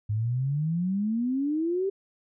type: exponential sweep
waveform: sine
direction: up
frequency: 102.7 to 398.5 Hz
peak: -24 dBFS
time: 0.09-1.9 s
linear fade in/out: 10 ms
effects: none